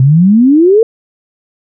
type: exponential sweep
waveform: sine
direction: up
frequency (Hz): 125.6 to 466.2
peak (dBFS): -3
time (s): 0-0.83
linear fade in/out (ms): 2
effects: none